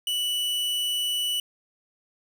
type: tone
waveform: 45% pulse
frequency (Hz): 2960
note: F#7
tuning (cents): 0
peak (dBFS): -24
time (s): 0.07-1.4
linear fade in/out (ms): 2
effects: none